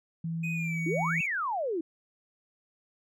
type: tone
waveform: sine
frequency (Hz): 164.81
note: E3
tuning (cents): 0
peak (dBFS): -30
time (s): 0.24-1.21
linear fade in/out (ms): 5
type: tone with pitch glide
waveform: triangle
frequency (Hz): 2497 to 2250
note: D#7 to C#7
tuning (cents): +6 to +25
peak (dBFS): -32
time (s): 0.43-1.27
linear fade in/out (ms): 10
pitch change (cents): -181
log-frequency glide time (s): 0.53-0.8
type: exponential two-way sweep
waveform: sine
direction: up then down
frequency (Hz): 293.7 to 2731 to 307.9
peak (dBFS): -28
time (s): 0.86-1.81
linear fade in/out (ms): 5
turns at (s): 1.21
effects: none

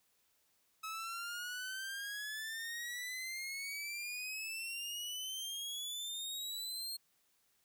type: exponential sweep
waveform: sawtooth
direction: up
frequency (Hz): 1285 to 4259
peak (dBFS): -37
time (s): 0.83-6.97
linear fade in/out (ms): 10
effects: white hiss -75 dBFS RMS until 7.64 s

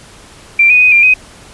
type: tone with pitch steps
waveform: sine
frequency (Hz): 2360 / 2482 / 2499 / 2386 / 2511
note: D7 / D#7 / D#7 / D7 / D#7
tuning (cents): +8 / -5 / +7 / +27 / +15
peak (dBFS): -4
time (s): 0.59-1.14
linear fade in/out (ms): 5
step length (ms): 110
effects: pink hiss -38 dBFS RMS until 1.53 s + resampled to 24000 Hz

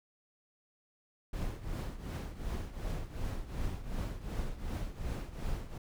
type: noise with tremolo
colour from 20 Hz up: brown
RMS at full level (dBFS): -34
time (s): 1.33-5.78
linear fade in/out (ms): 5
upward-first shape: triangle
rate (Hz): 2.7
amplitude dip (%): 80
effects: none

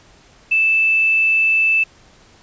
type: tone with quantisation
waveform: sine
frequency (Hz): 2637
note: E7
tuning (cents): 0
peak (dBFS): -12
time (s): 0.51-1.84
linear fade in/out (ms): 10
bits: 7
effects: pink hiss -49 dBFS RMS until 2.42 s + resampled to 16000 Hz

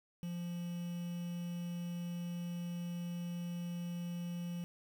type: tone with quantisation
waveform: triangle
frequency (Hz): 173.5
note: F3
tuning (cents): -11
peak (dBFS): -36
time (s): 0.23-4.64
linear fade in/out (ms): 0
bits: 9
effects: none

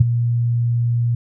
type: tone with ADSR envelope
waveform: sine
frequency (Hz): 118.7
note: A#2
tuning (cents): +32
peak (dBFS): -4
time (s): 0-1.15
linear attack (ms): 10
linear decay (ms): 16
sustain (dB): -11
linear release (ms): 4
effects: none

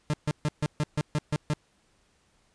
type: tone bursts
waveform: 40% pulse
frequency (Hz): 150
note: D3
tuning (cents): +37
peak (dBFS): -23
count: 9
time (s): 0.1-1.535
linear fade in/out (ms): 0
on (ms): 35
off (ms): 140
effects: pink hiss -67 dBFS RMS until 2.54 s + resampled to 22050 Hz

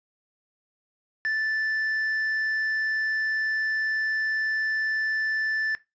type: tone with quantisation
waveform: triangle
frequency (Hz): 1758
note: A6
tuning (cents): -2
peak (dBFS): -22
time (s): 1.25-5.75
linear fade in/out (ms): 0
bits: 8
effects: noise-tail reverb RT60 0.2 s tail -17 dB re dry + resampled to 16000 Hz

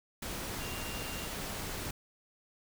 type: tone in noise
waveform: sine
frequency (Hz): 2785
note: F7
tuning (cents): -5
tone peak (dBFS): -46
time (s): 0.6-1.27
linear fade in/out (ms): 5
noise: pink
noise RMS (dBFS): -39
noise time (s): 0.22-1.91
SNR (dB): -10
effects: none

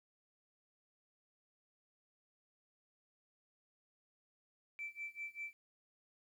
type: tone with tremolo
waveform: sine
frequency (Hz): 2330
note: D7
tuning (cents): -14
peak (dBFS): -39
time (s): 4.79-5.53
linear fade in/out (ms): 0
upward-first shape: sine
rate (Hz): 5.1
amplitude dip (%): 95
effects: tanh soft clip ceiling -36 dBFS + 12-bit

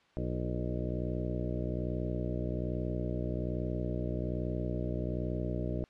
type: harmonic tone with a mistuned harmonic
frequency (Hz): 61.2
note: B1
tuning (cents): -15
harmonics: 1 / 2 / 3 / 4 / 5 / 6 / 7 / 8 / 9 / 10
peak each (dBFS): -37 / -37 / -39 / -43 / -41 / -43 / -45 / -46 / -48 / -43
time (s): 0.17-5.84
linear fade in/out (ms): 0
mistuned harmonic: 6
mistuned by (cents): -39
effects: white hiss -65 dBFS RMS until 5.89 s + low-pass 3000 Hz 12 dB/octave

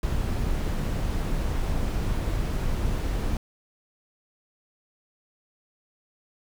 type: noise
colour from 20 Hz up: brown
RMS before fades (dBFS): -26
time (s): 0.03-3.37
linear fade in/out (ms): 2
effects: none

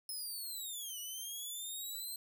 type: linear two-way sweep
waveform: 10% pulse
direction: down then up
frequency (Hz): 5210 to 2915 to 4162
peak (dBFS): -34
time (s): 0.09-2.16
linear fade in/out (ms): 2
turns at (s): 0.99
effects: none

